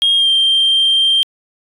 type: tone with pitch glide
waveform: sine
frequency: 3246 to 3168 Hz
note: G#7 to G7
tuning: -40 to +18 cents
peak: -8 dBFS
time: 0.02-1.23 s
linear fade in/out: 0 ms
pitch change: -42 cents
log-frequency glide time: 0.16-0.29 s
effects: tanh soft clip ceiling -7 dBFS